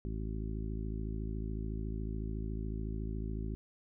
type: harmonic tone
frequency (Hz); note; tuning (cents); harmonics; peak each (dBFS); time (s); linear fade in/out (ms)
53.9; A1; -35; 1 / 2 / 3 / 4 / 5 / 6 / 7; -37 / -42 / -45 / -45 / -48 / -50 / -49; 0.05-3.55; 0
effects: none